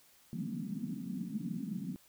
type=band-pass noise; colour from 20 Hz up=white; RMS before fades=-39 dBFS; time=0.33-1.96 s; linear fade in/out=0 ms; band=160 to 250 Hz; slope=48 dB/octave; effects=white hiss -64 dBFS RMS until 2.08 s